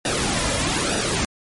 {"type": "noise with flanger", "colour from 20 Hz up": "pink", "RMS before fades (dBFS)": -22, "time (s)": [0.05, 1.25], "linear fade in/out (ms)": 2, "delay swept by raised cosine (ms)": [0.92, 2.72], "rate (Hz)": 1.1, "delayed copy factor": -0.65, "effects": ["MP3 48 kbps"]}